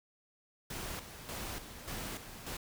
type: noise with tremolo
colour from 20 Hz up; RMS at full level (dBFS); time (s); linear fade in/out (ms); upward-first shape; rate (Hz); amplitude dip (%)
pink; -41; 0.7-2.57; 5; square; 1.7; 60
effects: none